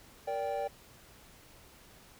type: chord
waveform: triangle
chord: G minor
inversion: first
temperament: equal with one note detuned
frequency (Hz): 466.2 / 579.2 / 784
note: Bb4 / D5 / G5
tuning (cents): 0 / -24 / 0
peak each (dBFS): -37 / -33 / -34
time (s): 0.27-0.68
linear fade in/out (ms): 10
effects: pink hiss -57 dBFS RMS until 2.19 s